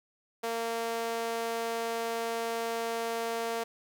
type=tone with high-pass filter; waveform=sawtooth; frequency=229.8 Hz; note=A#3; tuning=25 cents flat; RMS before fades=-33 dBFS; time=0.43-3.64 s; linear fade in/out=10 ms; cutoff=530 Hz; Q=1.9; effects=none